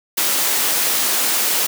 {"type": "high-pass noise", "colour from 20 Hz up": "white", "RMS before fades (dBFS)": -18, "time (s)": [0.17, 1.67], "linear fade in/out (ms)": 10, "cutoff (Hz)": 240, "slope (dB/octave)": 12, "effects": []}